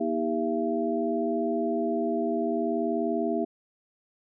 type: tone cluster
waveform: sine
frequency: 238.3 / 318.5 / 399 / 676 Hz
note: A#3 / D#4 / G4 / E5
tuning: +38 / +41 / +31 / +43 cents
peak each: -30 dBFS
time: 0-3.45 s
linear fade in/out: 10 ms
effects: none